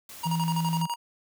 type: noise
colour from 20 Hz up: white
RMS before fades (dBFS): -44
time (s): 0.09-0.82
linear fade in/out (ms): 2
type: tone with tremolo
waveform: square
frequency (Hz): 947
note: A#5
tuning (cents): +27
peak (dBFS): -28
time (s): 0.23-0.96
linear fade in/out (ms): 10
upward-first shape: square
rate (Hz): 12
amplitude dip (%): 75
type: tone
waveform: sine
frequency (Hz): 164.81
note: E3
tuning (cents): 0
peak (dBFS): -25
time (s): 0.25-0.87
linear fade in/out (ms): 20
effects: none